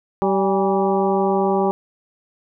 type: harmonic tone with a mistuned harmonic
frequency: 193.2 Hz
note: G3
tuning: 25 cents flat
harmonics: 1 / 2 / 3 / 4 / 5 / 6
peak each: -22 / -19 / -25 / -22 / -27 / -30 dBFS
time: 0.22-1.71 s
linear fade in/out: 0 ms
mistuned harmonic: 4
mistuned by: +70 cents
effects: none